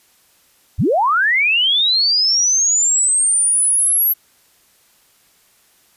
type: linear sweep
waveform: sine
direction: up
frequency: 45.26 to 11770 Hz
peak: -12 dBFS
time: 0.78-4.14 s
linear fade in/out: 20 ms
effects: white hiss -55 dBFS RMS until 5.96 s + resampled to 32000 Hz